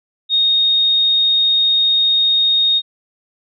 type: tone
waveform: sine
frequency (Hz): 3715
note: A#7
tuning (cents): -7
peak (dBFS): -11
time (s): 0.29-2.82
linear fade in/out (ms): 50
effects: none